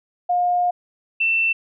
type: tone pair in turn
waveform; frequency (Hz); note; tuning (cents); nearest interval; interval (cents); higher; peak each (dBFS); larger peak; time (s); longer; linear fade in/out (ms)
sine; 712 / 2680; F5 / E7; +33 / +28; octave + major seventh; 2295; second; -16; neither; 0.29-0.71 / 1.2-1.53; first; 10
effects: none